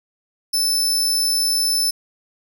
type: tone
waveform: sawtooth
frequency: 5274 Hz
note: E8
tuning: in tune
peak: -14 dBFS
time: 0.53-1.91 s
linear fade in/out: 10 ms
effects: none